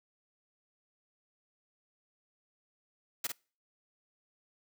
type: noise with echo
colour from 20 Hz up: white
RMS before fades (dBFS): -33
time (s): 3.24-3.27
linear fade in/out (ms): 5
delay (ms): 50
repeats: 1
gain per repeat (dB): -5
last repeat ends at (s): 3.32
effects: noise-tail reverb RT60 0.4 s tail -26 dB re dry + high-pass 200 Hz 12 dB/octave